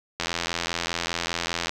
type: click train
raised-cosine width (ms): 0.2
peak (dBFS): -8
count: 128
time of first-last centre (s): 0.2-1.694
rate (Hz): 85
effects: none